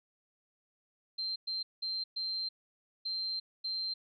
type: tone bursts at uneven times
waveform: sine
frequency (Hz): 4143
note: C8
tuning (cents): -18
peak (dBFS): -33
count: 6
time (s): 1.18-1.36 / 1.47-1.63 / 1.82-2.04 / 2.16-2.49 / 3.05-3.4 / 3.64-3.94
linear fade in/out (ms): 10
effects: none